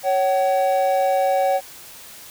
triangle tone pair together, 554.4 / 758.5 Hz, C#5 / F#5, 0 / +43 cents, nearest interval perfect fourth, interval 543 cents, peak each -17 dBFS, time 0.03-1.61 s, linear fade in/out 50 ms, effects white hiss -41 dBFS RMS until 2.3 s

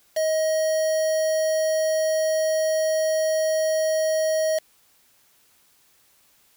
triangle tone with quantisation, 630 Hz, D#5, 21 cents sharp, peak -18 dBFS, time 0.16-4.59 s, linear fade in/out 10 ms, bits 5, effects white hiss -60 dBFS RMS until 6.56 s

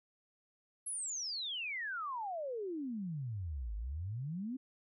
sine exponential two-way sweep, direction down then up, 11175 to 50 to 271.5 Hz, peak -37 dBFS, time 0.86-4.57 s, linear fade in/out 10 ms, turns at 3.75 s, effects none

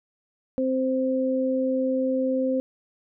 sine tone pair together, 261.6 / 521.2 Hz, C4 / C5, 0 / -7 cents, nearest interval octave, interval 1193 cents, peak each -24 dBFS, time 0.58-2.6 s, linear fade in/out 0 ms, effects none

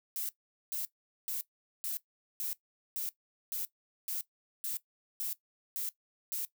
violet noise bursts, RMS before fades -36 dBFS, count 12, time 0.16-6.45 s, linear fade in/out 0 ms, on 130 ms, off 430 ms, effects noise-tail reverb RT60 0.1 s tail -17 dB re dry

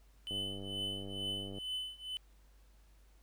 triangle tone with tremolo, 3020 Hz, F#7, 35 cents sharp, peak -33 dBFS, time 0.27-2.17 s, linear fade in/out 0 ms, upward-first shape triangle, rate 2.2 Hz, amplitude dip 95%
click train, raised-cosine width 2 ms, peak -33 dBFS, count 126, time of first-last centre 0.31-1.584 s, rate 98.1 Hz
effects added 50 Hz sine -60 dBFS peak until 3.22 s + pink hiss -71 dBFS RMS until 3.22 s

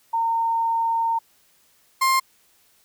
sine / 35% pulse tone pair in turn, 915 / 1057.2 Hz, A#5 / C6, -32 / +18 cents, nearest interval minor third, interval 250 cents, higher second, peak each -19 / -15 dBFS, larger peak second, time 0.13-1.19 / 2.01-2.2 s, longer first, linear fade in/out 10 ms, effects white hiss -60 dBFS RMS until 2.84 s

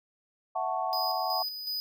sine chord, F# minor seventh, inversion third, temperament equal, 659.3 / 740 / 880 / 1108.7 Hz, E5 / F#5 / A5 / C#6, 0 / 0 / 0 / 0 cents, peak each -35 / -31 / -34 / -35 dBFS, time 0.55-1.43 s, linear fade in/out 10 ms
square tone with tremolo, 4978 Hz, D#8, in tune, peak -31 dBFS, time 0.93-1.8 s, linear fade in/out 0 ms, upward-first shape square, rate 2.7 Hz, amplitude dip 50%
effects none

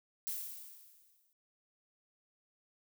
violet noise with exponential decay, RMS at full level -37 dBFS, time 0.27-1.33 s, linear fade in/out 0 ms, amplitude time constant 230 ms, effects none

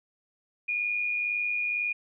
sine tone with amplitude modulation, 2439 Hz, D#7, 35 cents flat, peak -24 dBFS, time 0.68-1.93 s, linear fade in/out 10 ms, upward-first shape sine, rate 102 Hz, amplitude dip 45%, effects none

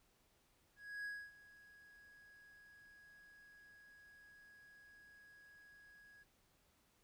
triangle tone with ADSR envelope, 1661.2 Hz, G#6, in tune, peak -40 dBFS, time 0.76-6.24 s, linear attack 290 ms, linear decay 260 ms, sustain -19 dB, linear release 19 ms, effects pink hiss -75 dBFS RMS until 7.03 s

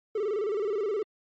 triangle tone with vibrato, 415.3 Hz, G#4, in tune, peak -24 dBFS, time 0.15-1.03 s, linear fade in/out 5 ms, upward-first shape square, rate 19 Hz, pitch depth 97 cents each way, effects MP3 32 kbps

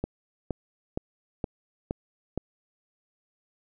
click train, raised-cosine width 2 ms, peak -15 dBFS, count 6, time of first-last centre 0.04-2.376 s, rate 2.14 Hz, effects none

